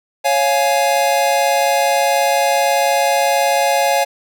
square chord, Db major, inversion none, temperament equal with one note detuned, 554.4 / 698.5 / 836.9 Hz, Db5 / F5 / Ab5, 0 / 0 / +13 cents, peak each -18 dBFS, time 0.24-4.05 s, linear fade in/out 20 ms, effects none

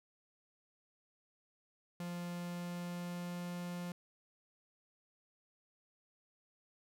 45% pulse tone with pitch glide, 174.61 to 175.82 Hz, F3 to F3, 0 to +12 cents, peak -40 dBFS, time 2-3.92 s, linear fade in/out 2 ms, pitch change +12 cents, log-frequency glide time 2.27-3.54 s, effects none

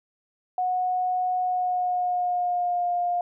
sine tone with pitch glide, 732 to 706.2 Hz, F#5 to F5, -19 to +19 cents, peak -22 dBFS, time 0.58-3.21 s, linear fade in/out 2 ms, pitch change -62 cents, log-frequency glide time 1.4-2.89 s, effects none

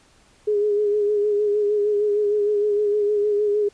sine tone with vibrato, 415.3 Hz, G#4, in tune, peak -17 dBFS, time 0.47-3.69 s, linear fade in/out 10 ms, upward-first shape sine, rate 6.5 Hz, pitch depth 35 cents each way, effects pink hiss -56 dBFS RMS until 3.73 s + resampled to 22050 Hz

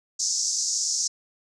white band-pass noise, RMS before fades -26 dBFS, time 0.19-1.08 s, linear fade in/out 10 ms, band 5200 to 6900 Hz, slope 48 dB/octave, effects none

